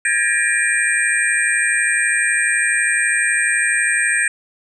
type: tone cluster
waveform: sine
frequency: 1615 / 1727 / 1883 / 2390 / 8290 Hz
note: G#6 / A6 / A#6 / D7 / C9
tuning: -49 / -33 / +17 / +30 / -17 cents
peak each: -21 dBFS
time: 0.05-4.28 s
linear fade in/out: 2 ms
effects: none